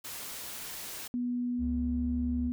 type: noise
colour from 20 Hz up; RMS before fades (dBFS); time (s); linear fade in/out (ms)
white; -41; 0.04-1.08; 10
type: tone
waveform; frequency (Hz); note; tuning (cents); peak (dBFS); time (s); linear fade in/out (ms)
sine; 244.5; B3; -17; -29; 1.14-2.52; 0
type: tone with pitch glide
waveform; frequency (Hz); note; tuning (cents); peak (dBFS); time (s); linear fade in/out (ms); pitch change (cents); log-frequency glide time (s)
triangle; 70 to 70.9; C#2 to C#2; +18 to +40; -31; 1.58-2.52; 50; +22; 1.85-2.09
effects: none